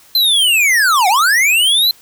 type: linear two-way sweep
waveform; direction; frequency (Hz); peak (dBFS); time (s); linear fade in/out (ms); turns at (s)
square; down then up; 4137 to 709 to 4137; -10; 0.15-1.91; 2; 1.08
effects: white hiss -46 dBFS RMS until 2.01 s